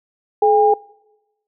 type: tone pair together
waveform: sine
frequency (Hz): 427.1 / 807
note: G#4 / G#5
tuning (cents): +48 / -50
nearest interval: major seventh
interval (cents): 1102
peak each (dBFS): -13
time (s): 0.42-0.74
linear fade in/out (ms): 5
effects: noise-tail reverb RT60 1.0 s tail -24 dB re dry